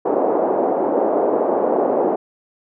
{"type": "band-pass noise", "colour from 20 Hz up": "pink", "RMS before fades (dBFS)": -18, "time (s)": [0.05, 2.16], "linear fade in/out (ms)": 10, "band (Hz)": [330, 760], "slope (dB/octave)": 24, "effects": []}